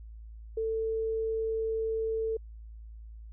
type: tone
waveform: sine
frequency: 445.2 Hz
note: A4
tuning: 20 cents sharp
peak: -28 dBFS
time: 0.57-2.37 s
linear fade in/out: 5 ms
effects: added 55 Hz sine -43 dBFS peak until 3.32 s